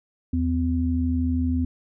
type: tone pair together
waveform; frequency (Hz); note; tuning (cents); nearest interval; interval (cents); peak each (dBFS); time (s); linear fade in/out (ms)
sine; 80.4 / 254; E2 / B3; -43 / +49; octave + minor sixth; 1992; -23; 0.33-1.65; 5
effects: none

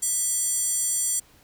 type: tone with high-pass filter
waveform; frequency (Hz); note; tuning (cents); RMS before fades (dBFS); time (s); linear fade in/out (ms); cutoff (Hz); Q
square; 658; E5; -3; -25; 0.02-1.2; 10; 7900; 6.6
effects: pink hiss -56 dBFS RMS until 1.43 s

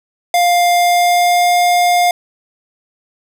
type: tone with pitch glide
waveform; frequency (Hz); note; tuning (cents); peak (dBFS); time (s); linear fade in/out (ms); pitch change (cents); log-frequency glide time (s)
square; 702 to 707.7; F5 to F5; +9 to +23; -10; 0.34-2.11; 2; +14; 0.7-1.56
effects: none

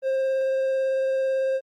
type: tone with vibrato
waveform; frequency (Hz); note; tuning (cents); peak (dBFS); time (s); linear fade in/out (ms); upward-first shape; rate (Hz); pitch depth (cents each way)
triangle; 531; C5; +25; -19; 0.02-1.61; 50; sine; 18; 8
effects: Opus 32 kbps

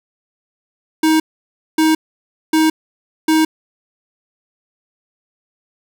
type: tone bursts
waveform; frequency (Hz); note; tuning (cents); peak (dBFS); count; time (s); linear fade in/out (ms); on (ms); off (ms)
square; 315.8; D#4; +26; -11; 4; 1.03-3.45; 5; 170; 580
effects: none

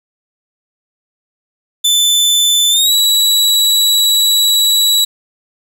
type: tone with pitch glide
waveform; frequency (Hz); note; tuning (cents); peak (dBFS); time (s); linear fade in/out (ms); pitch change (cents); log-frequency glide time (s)
sawtooth; 3520 to 3906; A7 to B7; 0 to -20; -6; 1.84-5.05; 10; +180; 2.7-2.92
effects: 8-bit

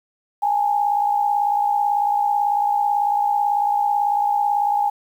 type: tone pair together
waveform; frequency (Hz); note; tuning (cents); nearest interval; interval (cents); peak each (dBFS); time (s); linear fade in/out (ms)
sine; 820 / 878.1; G#5 / A5; -22 / -4; minor second; 118; -17 / -24; 0.42-4.9; 10
effects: 8-bit

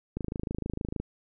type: click train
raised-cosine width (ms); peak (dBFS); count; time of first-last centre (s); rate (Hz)
3; -19; 23; 0.17-1; 26.5
effects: none

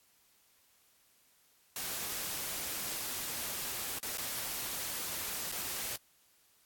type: noise with dropouts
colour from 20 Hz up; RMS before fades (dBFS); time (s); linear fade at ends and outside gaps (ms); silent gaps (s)
white; -38; 1.76-5.96; 1; 3.987-4.029 / 4.174-4.181 / 5.517-5.522
effects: white hiss -68 dBFS RMS until 6.65 s + AAC 64 kbps

